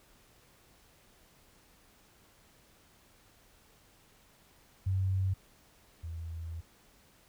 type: tone pair in turn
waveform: sine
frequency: 95 / 82.46 Hz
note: F#2 / E2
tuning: +46 / +1 cents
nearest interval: major second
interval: 245 cents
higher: first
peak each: -27 / -37 dBFS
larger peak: first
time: 4.86-5.34 / 6.03-6.61 s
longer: second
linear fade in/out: 10 ms
effects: pink hiss -63 dBFS RMS until 7.28 s